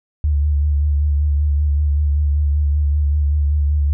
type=tone with vibrato; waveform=sine; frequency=73.2 Hz; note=D2; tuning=5 cents flat; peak=-13 dBFS; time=0.24-3.93 s; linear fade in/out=0 ms; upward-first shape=sine; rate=5.2 Hz; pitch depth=41 cents each way; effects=none